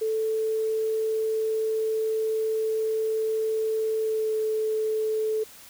sine tone with pitch glide, 439.8 to 435.5 Hz, A4 to A4, -1 to -18 cents, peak -23 dBFS, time 0.01-5.44 s, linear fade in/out 10 ms, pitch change -17 cents, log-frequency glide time 4-4.32 s, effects white hiss -48 dBFS RMS until 5.69 s

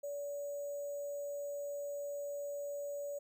sine tone with sample-and-hold, 573 Hz, D5, 43 cents flat, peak -38 dBFS, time 0.03-3.19 s, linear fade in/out 10 ms, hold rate 7350 Hz, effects none

